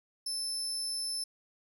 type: tone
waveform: 30% pulse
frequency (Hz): 5274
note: E8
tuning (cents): 0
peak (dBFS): -29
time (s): 0.26-1.24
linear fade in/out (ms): 5
effects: none